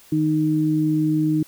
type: tone pair together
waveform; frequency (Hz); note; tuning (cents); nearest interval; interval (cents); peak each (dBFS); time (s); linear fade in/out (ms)
sine; 155.56 / 309.5; D#3 / D#4; 0 / -9; octave; 1191; -22 / -18; 0.12-1.43; 5
effects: white hiss -50 dBFS RMS until 1.47 s